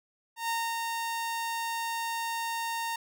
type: tone with ADSR envelope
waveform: sawtooth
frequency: 920 Hz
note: A#5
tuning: 23 cents flat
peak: -24 dBFS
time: 0.36-2.96 s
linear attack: 130 ms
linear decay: 260 ms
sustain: -3 dB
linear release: 4 ms
effects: none